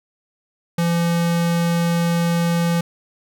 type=tone; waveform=square; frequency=170 Hz; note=F3; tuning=46 cents flat; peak=-17 dBFS; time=0.78-2.81 s; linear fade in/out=5 ms; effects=none